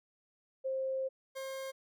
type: tone pair in turn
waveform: sine / 40% pulse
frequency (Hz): 529 / 533.6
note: C5 / C5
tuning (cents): +19 / +34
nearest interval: unison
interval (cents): 15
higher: second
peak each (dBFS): -32 / -38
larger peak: first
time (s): 0.64-1.09 / 1.35-1.72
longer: first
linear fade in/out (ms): 20
effects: none